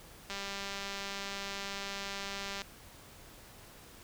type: click train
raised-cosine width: 0.2 ms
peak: -22 dBFS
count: 460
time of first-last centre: 0.3-2.618 s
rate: 198 Hz
effects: pink hiss -54 dBFS RMS until 4.03 s